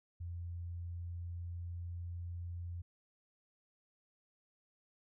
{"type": "tone with pitch glide", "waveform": "sine", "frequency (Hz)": [86.3, 86.8], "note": ["F2", "F2"], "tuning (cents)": [-20, -10], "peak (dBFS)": -40, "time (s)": [0.2, 2.82], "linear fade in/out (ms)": 10, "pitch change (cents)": 10, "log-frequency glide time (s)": [0.69, 2.25], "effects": []}